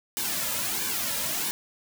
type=noise with flanger; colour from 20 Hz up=white; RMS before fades=-29 dBFS; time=0.17-1.51 s; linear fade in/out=0 ms; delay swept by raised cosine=1.5 to 2.7 ms; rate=1.5 Hz; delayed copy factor=-0.7; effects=none